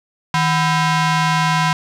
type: ring-modulated tone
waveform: sawtooth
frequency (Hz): 580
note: D5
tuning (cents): -22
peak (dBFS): -7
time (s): 0.34-1.73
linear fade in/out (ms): 2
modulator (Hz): 420
effects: low-pass 6000 Hz 12 dB/octave + 8-bit